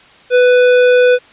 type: tone with tanh clipping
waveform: sine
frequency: 496.3 Hz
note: B4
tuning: 8 cents sharp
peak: -8 dBFS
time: 0.3-1.19 s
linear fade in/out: 50 ms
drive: 16 dB
effects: white hiss -43 dBFS RMS until 1.32 s + resampled to 8000 Hz